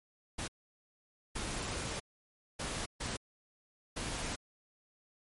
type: noise bursts at uneven times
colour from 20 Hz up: pink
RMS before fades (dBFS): -38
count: 5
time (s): 0.38-0.48 / 1.35-2 / 2.59-2.86 / 3-3.17 / 3.96-4.36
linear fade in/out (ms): 10
effects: MP3 48 kbps